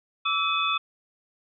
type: tone cluster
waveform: sine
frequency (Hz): 1150 / 1315 / 2533 / 3477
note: D6 / E6 / D#7 / A7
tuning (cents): -37 / -5 / +30 / -21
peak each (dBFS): -28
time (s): 0.25-0.78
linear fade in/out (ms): 10
effects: none